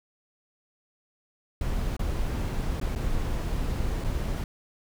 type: noise with dropouts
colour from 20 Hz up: brown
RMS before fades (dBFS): -28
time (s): 1.61-4.44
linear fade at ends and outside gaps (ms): 2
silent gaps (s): 1.967-1.993 / 2.8-2.813 / 2.952-2.959 / 4.041-4.045
effects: none